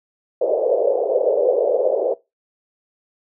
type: band-pass noise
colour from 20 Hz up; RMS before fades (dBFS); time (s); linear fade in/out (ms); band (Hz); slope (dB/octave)
white; -18; 0.41-2.14; 5; 440 to 580; 48
effects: noise-tail reverb RT60 0.2 s tail -19 dB re dry